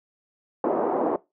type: band-pass noise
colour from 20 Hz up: pink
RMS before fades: -24 dBFS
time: 0.64-1.16 s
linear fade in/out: 2 ms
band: 290 to 880 Hz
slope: 24 dB/octave
effects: noise-tail reverb RT60 0.2 s tail -19 dB re dry